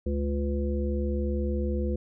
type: harmonic tone with a mistuned harmonic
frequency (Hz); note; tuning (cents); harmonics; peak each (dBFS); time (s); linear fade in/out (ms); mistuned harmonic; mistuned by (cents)
71.5; D2; -46; 1 / 3 / 5 / 7; -27 / -32 / -34 / -35; 0.06-1.96; 5; 5; -31
effects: none